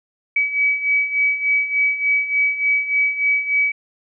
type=beating tone pair; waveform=sine; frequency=2277 / 2280.4 Hz; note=C#7 / C#7; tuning=+46 / +48 cents; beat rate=3.4 Hz; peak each=-22 / -17 dBFS; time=0.36-3.72 s; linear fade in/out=5 ms; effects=none